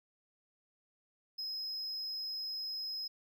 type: tone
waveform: triangle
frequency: 5110 Hz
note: D#8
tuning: 45 cents sharp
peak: -36 dBFS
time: 1.38-3.08 s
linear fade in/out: 10 ms
effects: none